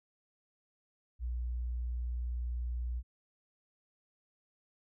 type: tone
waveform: sine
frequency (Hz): 60.3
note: B1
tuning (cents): -41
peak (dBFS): -33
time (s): 1.19-3.03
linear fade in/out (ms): 50
effects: none